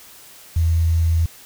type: tone with quantisation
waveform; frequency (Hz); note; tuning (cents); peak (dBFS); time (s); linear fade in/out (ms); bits
sine; 82.41; E2; 0; -14; 0.56-1.26; 5; 7
effects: white hiss -44 dBFS RMS until 1.45 s